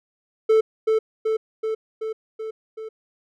triangle tone with echo, 440 Hz, A4, in tune, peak -11 dBFS, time 0.49-0.61 s, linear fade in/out 10 ms, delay 380 ms, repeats 6, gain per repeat -3 dB, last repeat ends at 2.89 s, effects none

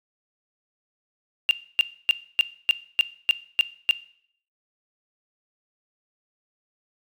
sine tone bursts, 2794 Hz, F7, in tune, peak -12 dBFS, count 9, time 1.49-3.91 s, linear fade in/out 0 ms, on 20 ms, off 280 ms, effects noise-tail reverb RT60 0.6 s tail -19 dB re dry + tanh soft clip ceiling -9 dBFS

